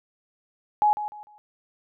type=tone with echo; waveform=sine; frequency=840 Hz; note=G#5; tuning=19 cents sharp; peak=-16 dBFS; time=0.82-0.93 s; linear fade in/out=0 ms; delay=150 ms; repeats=3; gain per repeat=-11 dB; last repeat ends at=1.38 s; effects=none